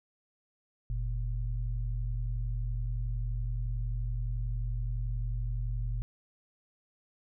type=tone pair together; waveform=sine; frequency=45.04 / 116.54 Hz; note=F#1 / A#2; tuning=-46 / 0 cents; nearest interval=octave + major third; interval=1646 cents; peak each=-31 / -35 dBFS; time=0.9-6.02 s; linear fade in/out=0 ms; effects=none